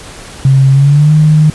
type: tone with pitch glide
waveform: sine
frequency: 134.6 to 153.72 Hz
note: C3 to D#3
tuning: +49 to -21 cents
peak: -3 dBFS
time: 0.45-1.5 s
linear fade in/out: 2 ms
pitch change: +230 cents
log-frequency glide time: 0.71-1.13 s
effects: pink hiss -30 dBFS RMS until 1.54 s + resampled to 24000 Hz